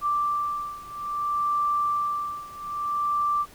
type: beating tone pair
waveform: sine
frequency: 1174.7 / 1175.3 Hz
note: D6 / D6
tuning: 0 / +1 cents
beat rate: 0.6 Hz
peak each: -26 / -28 dBFS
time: 0.01-3.46 s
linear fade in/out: 50 ms
effects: pink hiss -50 dBFS RMS until 3.54 s